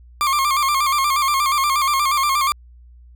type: tone with vibrato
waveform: 40% pulse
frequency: 1130 Hz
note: C#6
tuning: 33 cents sharp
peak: -15 dBFS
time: 0.21-2.52 s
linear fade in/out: 0 ms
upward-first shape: square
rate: 8.4 Hz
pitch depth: 79 cents each way
effects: added 60 Hz sine -42 dBFS peak until 3.15 s